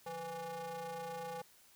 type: ring-modulated tone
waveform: square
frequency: 162.5 Hz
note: E3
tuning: 24 cents flat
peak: -39 dBFS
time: 0.06-1.42 s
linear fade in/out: 5 ms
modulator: 664 Hz
effects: white hiss -64 dBFS RMS until 1.75 s